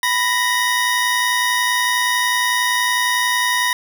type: tone pair together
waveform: 25% pulse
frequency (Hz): 987.8 / 1864.7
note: B5 / A#6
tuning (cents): 0 / 0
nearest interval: major seventh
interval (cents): 1100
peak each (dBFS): -15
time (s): 0.03-3.73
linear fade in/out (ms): 2
effects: none